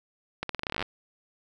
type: accelerating click train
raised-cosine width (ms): 0.3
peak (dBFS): -14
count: 15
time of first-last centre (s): 0.43-0.826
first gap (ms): 63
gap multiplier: 0.86
effects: none